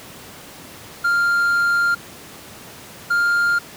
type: tone pair in turn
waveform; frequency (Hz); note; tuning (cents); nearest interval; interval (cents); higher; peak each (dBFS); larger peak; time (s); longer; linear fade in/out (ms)
triangle; 1396.9 / 1402.2; F6 / F6; 0 / +7; unison; 7; second; -13; neither; 1.04-1.95 / 3.1-3.59; first; 10
effects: pink hiss -39 dBFS RMS until 3.76 s + high-pass 100 Hz 12 dB/octave